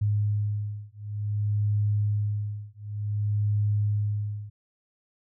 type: beating tone pair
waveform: sine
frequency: 103.83 / 104.38 Hz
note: G#2 / G#2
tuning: 0 / +9 cents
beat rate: 0.55 Hz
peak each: -27 dBFS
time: 0.01-4.5 s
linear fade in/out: 10 ms
effects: none